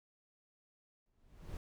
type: noise with exponential growth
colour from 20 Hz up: brown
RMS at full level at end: -41 dBFS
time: 1.06-1.57 s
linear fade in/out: 1 ms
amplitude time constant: 110 ms
effects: none